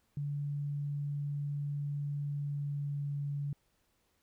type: tone with pitch glide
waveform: sine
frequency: 144.1 to 143.02 Hz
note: D3 to D3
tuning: -33 to -46 cents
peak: -33 dBFS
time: 0.17-3.53 s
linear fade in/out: 2 ms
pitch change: -13 cents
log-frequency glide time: 2.23-3.14 s
effects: pink hiss -75 dBFS RMS until 4.22 s